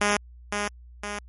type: tone with echo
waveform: 5% pulse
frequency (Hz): 205.9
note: G#3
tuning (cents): -15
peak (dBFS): -9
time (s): 0.01-0.17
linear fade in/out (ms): 5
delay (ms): 510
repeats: 2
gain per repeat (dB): -5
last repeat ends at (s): 1.19
effects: added 60 Hz sine -44 dBFS peak until 1.28 s + MP3 48 kbps